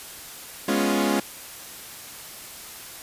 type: chord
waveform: sawtooth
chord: C# dominant seventh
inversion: second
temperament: equal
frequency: 207.7 / 246.9 / 277.2 / 349.2 Hz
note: G#3 / B3 / C#4 / E#4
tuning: 0 / 0 / 0 / 0 cents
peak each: -21 / -25 / -21 / -23 dBFS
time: 0.68-1.2 s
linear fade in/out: 5 ms
effects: white hiss -40 dBFS RMS until 3.02 s + resampled to 32000 Hz